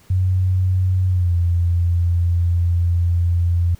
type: tone with pitch glide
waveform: sine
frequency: 92.6 to 86.4 Hz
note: F#2 to F2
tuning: +2 to -18 cents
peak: -14 dBFS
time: 0.1-3.75 s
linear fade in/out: 5 ms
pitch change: -120 cents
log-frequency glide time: 1.08-1.34 s
effects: pink hiss -52 dBFS RMS until 3.79 s